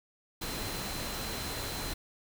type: tone in noise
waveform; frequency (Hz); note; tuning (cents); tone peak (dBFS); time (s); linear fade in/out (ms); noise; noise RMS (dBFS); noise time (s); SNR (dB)
sine; 4083; C8; -43; -44; 0.41-1.94; 10; pink; -37; 0.41-1.94; -10
effects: none